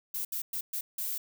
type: noise bursts at uneven times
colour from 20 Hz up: violet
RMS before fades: -34 dBFS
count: 5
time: 0.14-0.25 / 0.32-0.42 / 0.53-0.61 / 0.73-0.81 / 0.98-1.18 s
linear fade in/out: 5 ms
effects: none